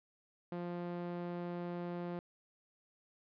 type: tone with band-pass filter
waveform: sawtooth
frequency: 174.7 Hz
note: F3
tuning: 1 cent sharp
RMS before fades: -41 dBFS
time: 0.52-2.19 s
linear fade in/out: 0 ms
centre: 420 Hz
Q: 0.6
effects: resampled to 11025 Hz